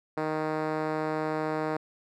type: tone with band-pass filter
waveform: 5% pulse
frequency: 155.56 Hz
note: D#3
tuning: in tune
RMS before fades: -30 dBFS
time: 0.17-1.77 s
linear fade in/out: 5 ms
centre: 400 Hz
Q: 0.79
effects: none